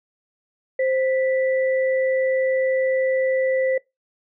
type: tone pair together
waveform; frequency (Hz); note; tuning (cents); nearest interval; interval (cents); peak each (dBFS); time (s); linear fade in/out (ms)
sine; 523.3 / 1973.4; C5 / B6; 0 / -2; octave + major seventh; 2298; -18 / -29; 0.79-3.78; 5
effects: noise-tail reverb RT60 0.2 s tail -23 dB re dry